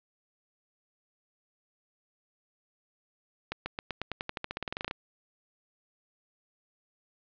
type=accelerating click train; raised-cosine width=0.3 ms; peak=-17 dBFS; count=20; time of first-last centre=3.52-4.911 s; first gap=140 ms; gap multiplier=0.92; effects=resampled to 11025 Hz + 8-bit